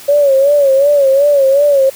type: tone with vibrato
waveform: sine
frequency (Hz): 559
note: C#5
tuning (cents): +14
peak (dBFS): -6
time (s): 0.08-1.9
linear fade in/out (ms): 10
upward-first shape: sine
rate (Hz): 2.7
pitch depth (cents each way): 82
effects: white hiss -34 dBFS RMS until 1.95 s